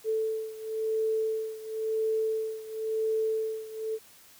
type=beating tone pair; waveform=sine; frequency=440 / 440.96 Hz; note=A4 / A4; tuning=0 / +4 cents; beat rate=0.96 Hz; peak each=-29 / -32 dBFS; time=0.04-3.99 s; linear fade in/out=50 ms; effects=white hiss -55 dBFS RMS until 4.39 s